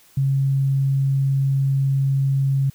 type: tone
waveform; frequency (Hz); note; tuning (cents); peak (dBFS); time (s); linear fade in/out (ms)
sine; 136.4; C#3; -28; -16; 0.17-2.7; 5
effects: white hiss -53 dBFS RMS until 2.74 s